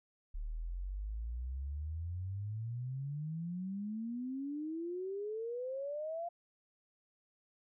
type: exponential sweep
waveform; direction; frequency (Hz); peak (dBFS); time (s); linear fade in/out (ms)
sine; up; 35.99 to 698.5; -37; 0.34-6.29; 10
effects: none